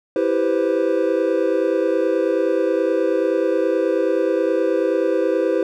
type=chord; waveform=triangle; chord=C major seventh; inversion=first; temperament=equal; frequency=329.6 / 392 / 493.9 / 523.3 Hz; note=E4 / G4 / B4 / C5; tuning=0 / 0 / 0 / 0 cents; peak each=-20 dBFS; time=0.16-5.63 s; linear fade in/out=2 ms; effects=none